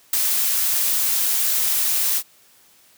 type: noise with ADSR envelope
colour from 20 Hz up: blue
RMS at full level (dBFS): -17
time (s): 0.13-2.23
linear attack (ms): 4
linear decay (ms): 8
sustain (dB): -3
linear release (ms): 62
effects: white hiss -54 dBFS RMS until 2.97 s + high-pass 80 Hz 12 dB/octave